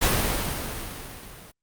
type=noise with level ramp; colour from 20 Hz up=pink; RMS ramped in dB=-20 to -46 dBFS; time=0.01-1.52 s; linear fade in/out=20 ms; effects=Opus 48 kbps